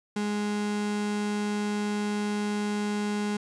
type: tone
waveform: 35% pulse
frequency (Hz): 207.7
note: G#3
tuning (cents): 0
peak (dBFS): -25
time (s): 0.16-3.37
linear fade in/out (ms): 5
effects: resampled to 22050 Hz